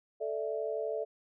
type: chord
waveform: sine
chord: A suspended fourth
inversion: none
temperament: equal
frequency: 440 / 587.3 / 659.3 Hz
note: A4 / D5 / E5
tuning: 0 / 0 / 0 cents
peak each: -35 / -37 / -37 dBFS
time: 0.2-1.05 s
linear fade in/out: 20 ms
effects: none